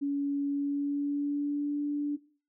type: tone with pitch glide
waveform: sine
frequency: 282.7 to 291 Hz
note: C#4 to D4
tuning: +34 to -16 cents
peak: -27 dBFS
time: 0.01-2.17 s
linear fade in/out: 20 ms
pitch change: +50 cents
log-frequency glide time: 0.48-1.82 s
effects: noise-tail reverb RT60 0.4 s tail -18 dB re dry